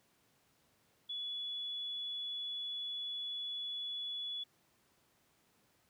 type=tone; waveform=sine; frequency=3412 Hz; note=G#7; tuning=46 cents sharp; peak=-38 dBFS; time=1.09-4.44 s; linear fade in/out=10 ms; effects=pink hiss -72 dBFS RMS until 5.89 s + high-pass 100 Hz 12 dB/octave